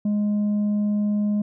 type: tone with tanh clipping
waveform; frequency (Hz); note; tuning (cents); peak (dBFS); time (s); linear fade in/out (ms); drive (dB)
sine; 207.7; G#3; 0; -20; 0.05-1.42; 5; 3
effects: none